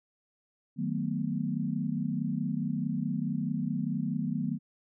sine chord, B dominant seventh, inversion first, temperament just, 154.34 / 185.21 / 222.2 / 246.9 Hz, D#3 / F#3 / A3 / B3, -14 / +2 / +17 / 0 cents, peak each -34 dBFS, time 0.76-4.59 s, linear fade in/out 50 ms, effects none

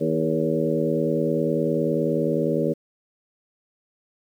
harmonic tone with a mistuned harmonic, 79.8 Hz, D#2, 44 cents sharp, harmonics 2 / 3 / 4 / 5 / 6 / 7, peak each -27 / -27 / -27 / -27 / -27 / -27 dBFS, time 0-2.74 s, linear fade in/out 20 ms, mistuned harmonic 5, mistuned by +42 cents, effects 9-bit

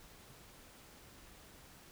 silence, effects pink hiss -58 dBFS RMS until 1.91 s

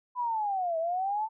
sine linear two-way sweep, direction down then up, 1005 to 640 to 894 Hz, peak -27 dBFS, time 0.15-1.29 s, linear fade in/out 50 ms, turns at 0.78 s, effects none

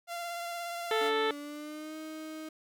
sawtooth tone with vibrato, 689 Hz, F5, 24 cents flat, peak -32 dBFS, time 0.07-1.12 s, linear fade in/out 50 ms, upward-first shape sine, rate 17 Hz, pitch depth 17 cents each way
harmonic tone, 440 Hz, A4, in tune, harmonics 1 / 2 / 3 / 4 / 5 / 6 / 7 / 8 / 9, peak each -29 / -35 / -35 / -37 / -40 / -47 / -42 / -40 / -44 dBFS, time 0.91-1.31 s, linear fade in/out 2 ms
35% pulse tone with pitch glide, 289 to 313.3 Hz, D4 to D#4, -28 to +12 cents, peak -38 dBFS, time 1.01-2.49 s, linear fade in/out 5 ms, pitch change +140 cents, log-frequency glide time 1.37-1.96 s
effects none

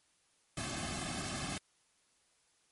pink noise with comb filter, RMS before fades -39 dBFS, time 0.57-1.58 s, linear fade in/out 2 ms, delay 2.1 ms, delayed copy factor -0.95, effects white hiss -72 dBFS RMS until 2.71 s + MP3 48 kbps

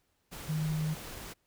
sine tone in noise, 155.56 Hz, D#3, in tune, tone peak -29 dBFS, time 0.48-0.95 s, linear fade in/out 20 ms, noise pink, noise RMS -44 dBFS, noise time 0.31-1.34 s, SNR +12 dB, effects pink hiss -75 dBFS RMS until 1.46 s

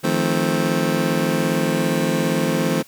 25% pulse chord, F dominant seventh, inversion third, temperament just, 157.15 / 174.61 / 218.3 / 261.9 Hz, Eb3 / F3 / A3 / C4, +18 / 0 / -13 / +2 cents, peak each -20 dBFS, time 0.03-2.83 s, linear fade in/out 20 ms, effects white hiss -49 dBFS RMS until 2.87 s

